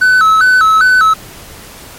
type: tone with vibrato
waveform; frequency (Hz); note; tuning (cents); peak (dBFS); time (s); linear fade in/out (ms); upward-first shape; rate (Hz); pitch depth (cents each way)
triangle; 1396.9; F6; 0; -3; 0.01-1.14; 10; square; 2.5; 130
effects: pink hiss -33 dBFS RMS until 1.98 s + MP3 64 kbps